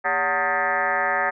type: tone with frequency modulation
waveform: sine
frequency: 1251 Hz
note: D#6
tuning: 9 cents sharp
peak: -19 dBFS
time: 0.04-1.31 s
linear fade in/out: 20 ms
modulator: 170 Hz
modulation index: 4.1
effects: none